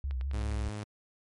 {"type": "tone with vibrato", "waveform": "sine", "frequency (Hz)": 66, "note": "C2", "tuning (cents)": 16, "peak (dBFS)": -30, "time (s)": [0.04, 0.69], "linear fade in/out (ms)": 0, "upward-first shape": "sine", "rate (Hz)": 5, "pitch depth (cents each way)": 100}
{"type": "click train", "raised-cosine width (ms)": 0.3, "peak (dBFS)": -31, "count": 5, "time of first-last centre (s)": [0.11, 0.516], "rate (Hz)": 9.85}
{"type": "tone", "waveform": "sawtooth", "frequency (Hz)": 105, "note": "G#2", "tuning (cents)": 19, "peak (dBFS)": -32, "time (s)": [0.33, 0.84], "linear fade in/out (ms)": 10}
{"effects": ["MP3 48 kbps"]}